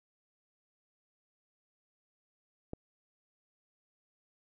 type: click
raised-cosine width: 2 ms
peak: -25 dBFS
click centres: 2.734 s
effects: none